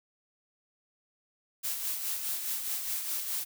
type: noise with tremolo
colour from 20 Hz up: blue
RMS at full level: -32 dBFS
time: 1.63-3.45 s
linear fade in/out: 20 ms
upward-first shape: sine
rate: 4.8 Hz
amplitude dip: 45%
effects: none